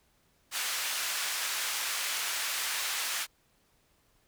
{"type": "band-pass noise", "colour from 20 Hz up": "pink", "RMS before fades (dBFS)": -33, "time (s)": [0.51, 3.27], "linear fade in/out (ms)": 50, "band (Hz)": [1500, 14000], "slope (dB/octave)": 12, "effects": ["pink hiss -69 dBFS RMS until 4.27 s"]}